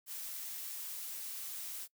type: noise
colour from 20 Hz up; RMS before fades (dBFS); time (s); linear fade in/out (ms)
blue; -43; 0.06-1.88; 50
effects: noise-tail reverb RT60 0.1 s tail -23 dB re dry